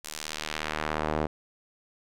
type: tone with band-pass filter sweep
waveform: sawtooth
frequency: 77 Hz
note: D#2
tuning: 17 cents flat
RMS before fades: -32 dBFS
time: 0.04-1.27 s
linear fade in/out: 10 ms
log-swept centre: 8800 to 550 Hz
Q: 0.8
effects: none